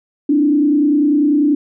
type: tone with frequency modulation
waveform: sine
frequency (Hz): 293.7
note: D4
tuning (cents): 0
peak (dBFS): -10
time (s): 0.29-1.55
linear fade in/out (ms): 5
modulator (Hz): 30.1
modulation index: 0.75
effects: none